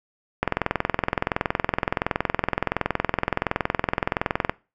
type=click train; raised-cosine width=0.5 ms; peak=-5 dBFS; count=88; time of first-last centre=0.43-4.495 s; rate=21.4 Hz; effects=noise-tail reverb RT60 0.3 s tail -21 dB re dry